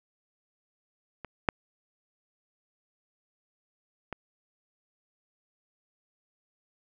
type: clicks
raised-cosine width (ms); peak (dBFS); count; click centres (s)
0.5; -24 / -7 / -20; 3; 1.247 / 1.488 / 4.127
effects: none